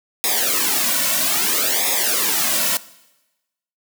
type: noise with flanger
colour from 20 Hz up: white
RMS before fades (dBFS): -19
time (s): 0.24-2.77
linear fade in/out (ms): 0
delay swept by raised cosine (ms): 0.67 to 2.47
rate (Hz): 0.61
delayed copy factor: -1
effects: noise-tail reverb RT60 1.0 s tail -19 dB re dry + high-pass 200 Hz 12 dB/octave